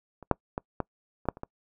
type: clicks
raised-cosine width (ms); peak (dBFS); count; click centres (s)
1; -30 / -6 / -16 / -14 / -30 / -9 / -30 / -21; 8; 0.227 / 0.313 / 0.579 / 0.803 / 1.255 / 1.287 / 1.371 / 1.434
effects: noise-tail reverb RT60 0.1 s tail -26 dB re dry